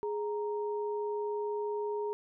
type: tone pair together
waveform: sine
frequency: 417 / 932.3 Hz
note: G#4 / A#5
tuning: +7 / 0 cents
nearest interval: octave + major second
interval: 1393 cents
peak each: -32 / -39 dBFS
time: 0.03-2.13 s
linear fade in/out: 0 ms
effects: none